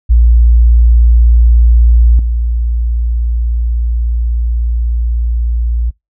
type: tone with level steps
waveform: sine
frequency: 58.2 Hz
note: A#1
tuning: 2 cents flat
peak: -3 / -10 dBFS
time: 0.09-5.91 s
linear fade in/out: 20 ms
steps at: 2.19 s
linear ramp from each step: 2 ms
effects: noise-tail reverb RT60 0.2 s tail -26 dB re dry